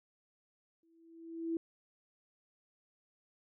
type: tone with exponential growth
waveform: sine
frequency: 330 Hz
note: E4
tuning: 2 cents sharp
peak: -30 dBFS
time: 0.83-1.57 s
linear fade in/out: 2 ms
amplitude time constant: 160 ms
effects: none